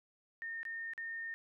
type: tone with dropouts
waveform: sine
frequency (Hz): 1827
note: A#6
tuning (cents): -35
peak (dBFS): -39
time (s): 0.42-1.34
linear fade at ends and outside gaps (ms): 0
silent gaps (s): 0.631-0.652 / 0.935-0.978
effects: none